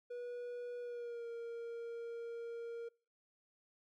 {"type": "tone with pitch glide", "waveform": "triangle", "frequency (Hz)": [485.8, 466.3], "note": ["B4", "A#4"], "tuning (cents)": [-29, 1], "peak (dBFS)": -40, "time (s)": [0.1, 2.89], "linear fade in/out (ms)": 10, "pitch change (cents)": -70, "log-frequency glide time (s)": [0.8, 1.28], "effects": ["noise-tail reverb RT60 0.4 s tail -26 dB re dry"]}